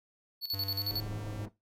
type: tone with tremolo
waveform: square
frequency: 4435 Hz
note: C#8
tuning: in tune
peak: -30 dBFS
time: 0.41-1.03 s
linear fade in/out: 50 ms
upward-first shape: square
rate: 11 Hz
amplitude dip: 75%
type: tone with pitch glide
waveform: square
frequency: 98 to 105.64 Hz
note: G2 to G#2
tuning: 0 to +30 cents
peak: -39 dBFS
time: 0.53-1.46 s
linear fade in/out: 10 ms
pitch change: +130 cents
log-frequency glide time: 0.76-1.01 s
type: low-pass noise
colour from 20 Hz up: pink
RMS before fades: -43 dBFS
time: 0.9-1.49 s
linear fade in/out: 10 ms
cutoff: 650 Hz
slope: 12 dB/octave
effects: noise-tail reverb RT60 0.2 s tail -17 dB re dry